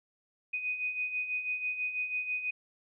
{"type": "beating tone pair", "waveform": "sine", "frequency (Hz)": [2489, 2495.1], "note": ["D#7", "D#7"], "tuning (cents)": [0, 4], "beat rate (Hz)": 6.1, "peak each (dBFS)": [-39, -32], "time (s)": [0.53, 2.51], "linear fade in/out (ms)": 10, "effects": []}